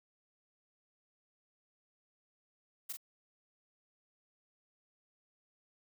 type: noise with echo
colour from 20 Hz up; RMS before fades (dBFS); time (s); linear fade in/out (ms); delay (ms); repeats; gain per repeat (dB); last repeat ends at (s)
blue; -40; 2.89-2.93; 10; 41; 1; -4; 2.971
effects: none